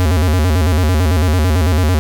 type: tone with vibrato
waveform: square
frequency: 83.4 Hz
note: E2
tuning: 21 cents sharp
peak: -11 dBFS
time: 0-1.99 s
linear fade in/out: 0 ms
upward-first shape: square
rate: 9 Hz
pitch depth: 160 cents each way
effects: 7-bit